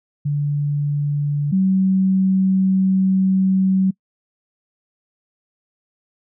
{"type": "tone pair in turn", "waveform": "sine", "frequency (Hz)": [145.2, 189.78], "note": ["D3", "F#3"], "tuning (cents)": [-19, 44], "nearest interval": "perfect fourth", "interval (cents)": 463, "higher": "second", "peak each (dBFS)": [-17, -13], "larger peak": "second", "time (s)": [[0.25, 1.52], [1.52, 3.91]], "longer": "second", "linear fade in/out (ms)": 10, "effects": ["noise-tail reverb RT60 0.1 s tail -25 dB re dry"]}